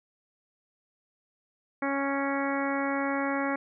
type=harmonic tone; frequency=277 Hz; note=C#4; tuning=1 cent flat; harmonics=1 / 2 / 3 / 4 / 5 / 6 / 7 / 8; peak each=-30 / -33 / -35 / -36 / -37 / -38 / -38 / -39 dBFS; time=1.82-3.56 s; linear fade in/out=5 ms; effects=none